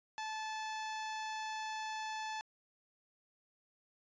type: tone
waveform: sawtooth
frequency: 870 Hz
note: A5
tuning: 20 cents flat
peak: -35 dBFS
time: 0.18-2.41 s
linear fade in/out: 0 ms
effects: resampled to 16000 Hz